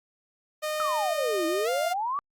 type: tone with pitch glide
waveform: sawtooth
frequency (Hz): 613 to 700.1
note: D#5 to F5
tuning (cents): -26 to +4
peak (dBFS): -24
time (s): 0.62-1.94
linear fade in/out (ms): 20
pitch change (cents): +230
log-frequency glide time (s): 1.64-1.69
type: exponential two-way sweep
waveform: sine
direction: down then up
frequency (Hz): 1318.5 to 320 to 1182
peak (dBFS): -26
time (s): 0.8-2.19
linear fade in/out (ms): 0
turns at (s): 1.46
effects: Opus 48 kbps